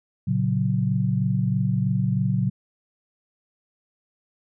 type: chord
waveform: sine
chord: F# major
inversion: first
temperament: just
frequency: 115.62 / 138.75 / 185 Hz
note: A#2 / C#3 / F#3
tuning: -14 / +2 / 0 cents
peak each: -24 dBFS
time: 0.27-2.5 s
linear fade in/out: 10 ms
effects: none